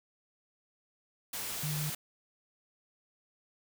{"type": "tone in noise", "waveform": "sine", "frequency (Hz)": 150.7, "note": "D3", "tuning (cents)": 45, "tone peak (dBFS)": -33, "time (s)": [1.63, 1.9], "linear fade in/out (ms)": 5, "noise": "white", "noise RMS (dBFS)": -38, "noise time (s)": [1.33, 1.95], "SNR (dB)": 2, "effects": []}